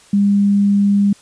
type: tone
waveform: sine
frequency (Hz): 201.4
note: G3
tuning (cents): +47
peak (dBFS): -10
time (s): 0.13-1.13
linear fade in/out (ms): 5
effects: white hiss -47 dBFS RMS until 1.21 s + resampled to 22050 Hz